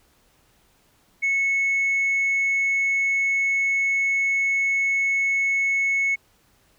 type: tone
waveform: sine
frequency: 2200 Hz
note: C#7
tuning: 14 cents flat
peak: -17 dBFS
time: 1.22-6.16 s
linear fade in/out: 20 ms
effects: tanh soft clip ceiling -17 dBFS + pink hiss -61 dBFS RMS until 6.78 s